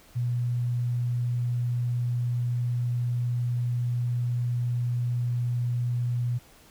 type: tone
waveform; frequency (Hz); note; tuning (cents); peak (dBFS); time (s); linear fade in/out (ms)
sine; 121.4; B2; -29; -24; 0.15-6.39; 20
effects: pink hiss -55 dBFS RMS until 6.7 s